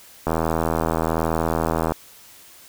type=click train; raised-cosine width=1 ms; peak=-7 dBFS; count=135; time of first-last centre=0.27-1.92 s; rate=81.2 Hz; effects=white hiss -47 dBFS RMS until 2.68 s